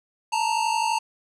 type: tone pair together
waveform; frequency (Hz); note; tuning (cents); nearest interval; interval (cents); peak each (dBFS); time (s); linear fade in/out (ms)
square; 880 / 931.8; A5 / A#5; 0 / -1; minor second; 99; -25; 0.32-0.99; 10
effects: resampled to 22050 Hz + 9-bit